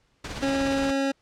pink noise with tremolo, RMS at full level -32 dBFS, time 0.24-0.91 s, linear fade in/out 5 ms, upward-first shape triangle, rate 17 Hz, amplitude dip 55%
25% pulse tone, 273.4 Hz, C#4, 24 cents flat, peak -19 dBFS, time 0.42-1.12 s, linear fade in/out 10 ms
effects pink hiss -67 dBFS RMS until 1.21 s + low-pass 6000 Hz 12 dB/octave

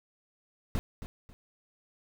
brown noise with echo, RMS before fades -29 dBFS, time 0.75-0.79 s, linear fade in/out 0 ms, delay 270 ms, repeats 2, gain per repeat -11 dB, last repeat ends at 1.33 s, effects none

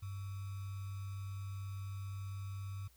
sine tone with sample-and-hold, 97.9 Hz, G2, 2 cents flat, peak -40 dBFS, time 0.02-2.88 s, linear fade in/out 10 ms, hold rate 1225 Hz, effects added 60 Hz sine -65 dBFS peak until 2.96 s + white hiss -69 dBFS RMS until 2.96 s

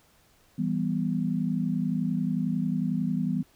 sine chord, E minor, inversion none, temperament equal, 164.81 / 196 / 246.9 Hz, E3 / G3 / B3, 0 / 0 / 0 cents, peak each -29 dBFS, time 0.58-3.43 s, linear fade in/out 10 ms, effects pink hiss -62 dBFS RMS until 3.55 s

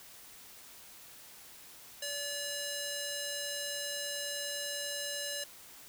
square tone with band-pass filter, 575 Hz, D5, 37 cents flat, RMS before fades -38 dBFS, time 2.02-5.44 s, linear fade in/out 5 ms, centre 6800 Hz, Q 0.68, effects white hiss -53 dBFS RMS until 5.88 s

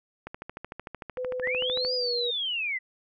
click train, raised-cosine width 0.5 ms, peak -22 dBFS, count 22, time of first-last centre 0.27-1.849 s, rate 13.3 Hz
sine tone with pitch glide, 505 to 480.5 Hz, B4 to B4, +39 to -48 cents, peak -29 dBFS, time 1.17-2.31 s, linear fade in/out 10 ms, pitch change -87 cents, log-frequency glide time 1.93-2.13 s
sine linear two-way sweep, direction up then down, 1654 to 4980 to 1962 Hz, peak -27 dBFS, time 1.42-2.79 s, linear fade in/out 20 ms, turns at 1.94 s
effects none

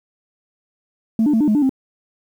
sine tone with pitch steps, 223.2 / 296.8 / 223.4 / 298.9 / 212.4 / 294.3 / 264.7 Hz, A3 / D4 / A3 / D4 / G#3 / D4 / C4, +25 / +18 / +27 / +31 / +39 / +4 / +20 cents, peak -11 dBFS, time 1.19-1.694 s, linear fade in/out 2 ms, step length 72 ms, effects tanh soft clip ceiling -10 dBFS + 8-bit

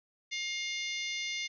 harmonic tone with a mistuned harmonic, 710 Hz, F5, 28 cents sharp, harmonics 3 / 4 / 5 / 6 / 7 / 8 / 9, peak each -36 / -43 / -40 / -46 / -46 / -50 / -45 dBFS, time 0.31-1.48 s, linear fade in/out 20 ms, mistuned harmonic 9, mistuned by -30 cents, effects none

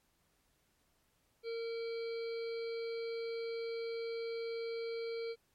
harmonic tone, 459.8 Hz, A#4, 24 cents flat, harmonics 1 / 3 / 5 / 7 / 9 / 10, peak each -37 / -56 / -51 / -60 / -54 / -56 dBFS, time 1.43-5.36 s, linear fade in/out 50 ms, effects pink hiss -75 dBFS RMS until 5.54 s + MP3 64 kbps

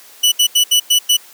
sawtooth tone bursts at uneven times, 2960 Hz, F#7, in tune, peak -6 dBFS, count 6, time 0.23-0.32 / 0.39-0.47 / 0.55-0.64 / 0.71-0.8 / 0.9-0.99 / 1.09-1.17 s, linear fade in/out 10 ms, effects white hiss -42 dBFS RMS until 1.33 s + high-pass 300 Hz 12 dB/octave

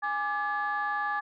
sine tone cluster, 827 / 1178 / 1706 Hz, G#5 / D6 / G#6, -8 / +5 / +46 cents, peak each -31 dBFS, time 0.02-1.21 s, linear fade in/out 20 ms, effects tanh soft clip ceiling -21 dBFS

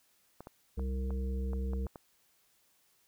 clicks, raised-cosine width 1 ms, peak -31 dBFS, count 8, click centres 0.406 / 0.471 / 0.795 / 1.106 / 1.533 / 1.734 / 1.868 / 1.958 s
harmonic tone, 65.41 Hz, C2, in tune, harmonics 1 / 3 / 5 / 7, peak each -32 / -41 / -52 / -45 dBFS, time 0.77-1.87 s, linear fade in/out 10 ms
effects white hiss -70 dBFS RMS until 3.07 s

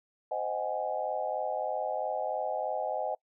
sine chord, Ab dominant seventh, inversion first, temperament just, 519.1 / 623 / 747.5 / 830.6 Hz, C5 / Eb5 / Gb5 / Ab5, -14 / +2 / +17 / 0 cents, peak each -37 / -34 / -35 / -36 dBFS, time 0.31-3.15 s, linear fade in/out 5 ms, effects noise-tail reverb RT60 0.1 s tail -25 dB re dry

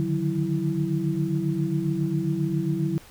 sine tone cluster, 146.2 / 153.6 / 184.3 / 329.4 Hz, D3 / D#3 / F#3 / E4, -7 / -22 / -7 / -1 cents, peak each -28 dBFS, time 0-2.98 s, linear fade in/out 0 ms, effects pink hiss -50 dBFS RMS until 3.1 s

